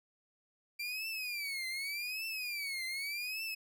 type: tone with vibrato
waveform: 30% pulse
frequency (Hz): 2349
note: D7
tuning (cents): 0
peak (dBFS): -34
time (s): 0.79-3.55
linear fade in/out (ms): 10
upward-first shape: triangle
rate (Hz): 0.85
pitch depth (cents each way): 230
effects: none